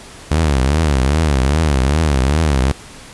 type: tone with vibrato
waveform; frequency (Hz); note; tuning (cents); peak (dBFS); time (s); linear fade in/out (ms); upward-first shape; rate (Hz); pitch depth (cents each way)
sawtooth; 72; D2; -34; -8; 0.31-2.72; 5; triangle; 2.5; 250
effects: pink hiss -37 dBFS RMS until 3.13 s + resampled to 24000 Hz